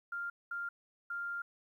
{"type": "tone bursts at uneven times", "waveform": "sine", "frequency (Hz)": 1396.9, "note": "F6", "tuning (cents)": 0, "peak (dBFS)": -36, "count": 3, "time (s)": [[0.12, 0.3], [0.51, 0.69], [1.1, 1.42]], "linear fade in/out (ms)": 5, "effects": ["12-bit"]}